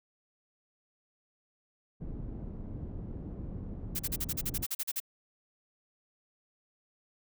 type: low-pass noise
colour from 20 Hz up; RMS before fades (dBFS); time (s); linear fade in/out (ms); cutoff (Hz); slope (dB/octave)
pink; -40; 2-4.65; 20; 280; 12
type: noise bursts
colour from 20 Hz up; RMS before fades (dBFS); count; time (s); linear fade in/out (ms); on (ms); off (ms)
blue; -33; 13; 3.95-5.002; 10; 44; 40
effects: none